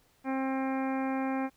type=harmonic tone; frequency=265.8 Hz; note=C4; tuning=27 cents sharp; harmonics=1 / 2 / 3 / 4 / 5 / 6 / 7 / 8 / 9; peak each=-30 / -38 / -36 / -42 / -46 / -45 / -49 / -48 / -47 dBFS; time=0.24-1.5 s; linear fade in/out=50 ms; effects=pink hiss -67 dBFS RMS until 1.56 s